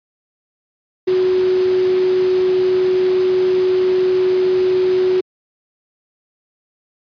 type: tone in noise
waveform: sine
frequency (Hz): 370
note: F#4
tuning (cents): 0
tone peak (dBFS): -12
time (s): 1.07-5.21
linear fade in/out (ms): 10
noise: pink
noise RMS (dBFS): -30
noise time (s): 1.07-5.21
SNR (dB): +15
effects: high-pass 150 Hz 12 dB/octave + resampled to 11025 Hz